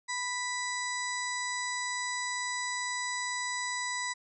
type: harmonic tone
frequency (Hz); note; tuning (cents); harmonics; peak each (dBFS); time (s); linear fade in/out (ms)
987.8; B5; 0; 1 / 2 / 4 / 5 / 6 / 7 / 8; -37 / -35 / -42 / -45 / -45 / -48 / -39; 0.08-4.14; 20
effects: none